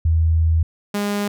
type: tone pair in turn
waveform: sine / sawtooth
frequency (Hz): 81.1 / 204.4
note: E2 / G#3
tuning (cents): -28 / -27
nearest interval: octave + major third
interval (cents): 1601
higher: second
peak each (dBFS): -13 / -16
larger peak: first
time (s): 0.05-0.63 / 0.94-1.28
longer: first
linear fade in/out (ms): 5
effects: none